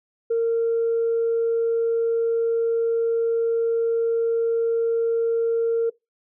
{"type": "tone", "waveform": "sine", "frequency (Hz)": 460, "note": "A#4", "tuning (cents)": -23, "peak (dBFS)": -17, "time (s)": [0.3, 5.9], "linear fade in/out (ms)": 10, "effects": ["noise-tail reverb RT60 0.2 s tail -22 dB re dry", "tanh soft clip ceiling -15 dBFS"]}